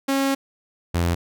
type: tone pair in turn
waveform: sawtooth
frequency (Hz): 272.7 / 85.9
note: C#4 / F2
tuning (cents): -28 / -28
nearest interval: octave + minor sixth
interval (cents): 2000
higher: first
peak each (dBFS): -15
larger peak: neither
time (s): 0.08-0.35 / 0.94-1.15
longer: first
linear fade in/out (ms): 10
effects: none